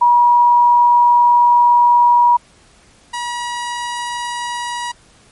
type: tone pair in turn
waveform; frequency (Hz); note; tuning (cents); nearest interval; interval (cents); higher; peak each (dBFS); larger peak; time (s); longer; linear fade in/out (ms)
sine / sawtooth; 962 / 962; B5 / B5; -46 / -46; unison; 0; neither; -7 / -17; first; 0.01-2.37 / 3.13-4.92; first; 10
effects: pink hiss -49 dBFS RMS until 5.31 s + MP3 48 kbps